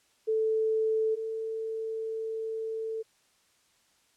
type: tone pair in turn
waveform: sine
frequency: 440 / 444.6 Hz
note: A4 / A4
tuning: 0 / +18 cents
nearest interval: unison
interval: 18 cents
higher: second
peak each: -24 / -31 dBFS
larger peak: first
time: 0.27-1.16 / 1.16-3.03 s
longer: second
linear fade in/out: 20 ms
effects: white hiss -67 dBFS RMS until 4.16 s + low-pass 9000 Hz 12 dB/octave